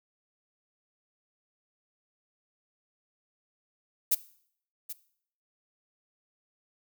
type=noise with echo; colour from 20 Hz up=violet; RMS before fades=-23 dBFS; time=4.11-4.15 s; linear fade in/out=10 ms; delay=780 ms; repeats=1; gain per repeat=-14 dB; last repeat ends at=4.93 s; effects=noise-tail reverb RT60 0.6 s tail -18 dB re dry